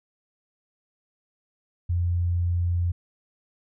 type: tone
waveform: sine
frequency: 87.2 Hz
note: F2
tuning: 2 cents flat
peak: -21 dBFS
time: 1.89-2.92 s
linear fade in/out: 10 ms
effects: none